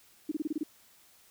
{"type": "tone bursts", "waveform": "sine", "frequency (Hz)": 305.3, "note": "D#4", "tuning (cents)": -33, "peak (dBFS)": -28, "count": 7, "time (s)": [0.29, 0.634], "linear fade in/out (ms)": 5, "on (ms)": 26, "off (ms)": 27, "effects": ["white hiss -61 dBFS RMS until 1.3 s"]}